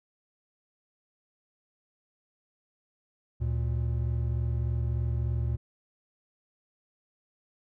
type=tone pair together; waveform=triangle; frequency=73.4 / 116.7 Hz; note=D2 / A#2; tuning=0 / +2 cents; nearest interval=minor sixth; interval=802 cents; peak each=-27 dBFS; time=3.4-5.57 s; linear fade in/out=20 ms; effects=none